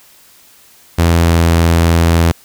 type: tone with pitch glide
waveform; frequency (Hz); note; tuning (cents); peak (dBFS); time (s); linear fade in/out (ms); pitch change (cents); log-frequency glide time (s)
sawtooth; 84.3 to 83.67; E2 to E2; +39 to +26; -4; 0.98-2.32; 10; -13; 1.09-1.4
effects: white hiss -45 dBFS RMS until 2.44 s